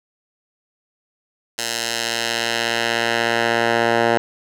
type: tone with band-pass filter sweep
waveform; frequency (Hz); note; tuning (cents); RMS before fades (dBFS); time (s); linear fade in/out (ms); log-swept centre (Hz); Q
10% pulse; 116.54; A#2; 0; -20; 1.58-4.18; 5; 6300 to 1000; 0.75
effects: none